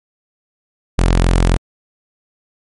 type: tone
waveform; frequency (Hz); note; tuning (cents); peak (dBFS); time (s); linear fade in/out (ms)
sawtooth; 43.65; F1; 0; -6; 0.98-1.57; 10
effects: MP3 48 kbps